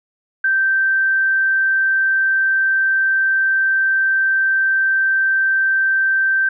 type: tone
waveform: sine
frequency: 1560 Hz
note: G6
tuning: 9 cents flat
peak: -13 dBFS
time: 0.44-6.49 s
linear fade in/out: 5 ms
effects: none